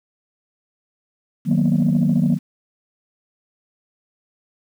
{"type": "chord", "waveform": "sine", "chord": "B major seventh", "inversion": "first", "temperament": "equal", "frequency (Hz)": [155.56, 185, 233.1, 246.9], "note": ["D#3", "F#3", "A#3", "B3"], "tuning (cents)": [0, 0, 0, 0], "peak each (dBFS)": [-18, -18, -18, -22], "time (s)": [1.45, 2.39], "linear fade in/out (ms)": 50, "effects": ["tanh soft clip ceiling -9 dBFS", "8-bit"]}